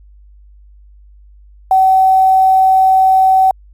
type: tone with quantisation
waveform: sine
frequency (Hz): 760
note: F#5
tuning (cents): +46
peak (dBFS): -6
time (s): 1.71-3.51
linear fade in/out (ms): 2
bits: 6
effects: added 50 Hz sine -39 dBFS peak until 3.73 s + AAC 64 kbps